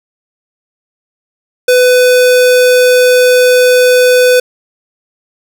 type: tone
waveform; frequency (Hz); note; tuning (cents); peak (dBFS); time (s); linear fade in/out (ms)
square; 500; B4; +21; -5; 1.68-4.4; 5
effects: none